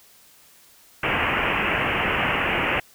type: low-pass noise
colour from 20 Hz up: white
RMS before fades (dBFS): -23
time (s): 1.03-2.8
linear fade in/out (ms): 5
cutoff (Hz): 2900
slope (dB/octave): 96
effects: white hiss -53 dBFS RMS until 2.94 s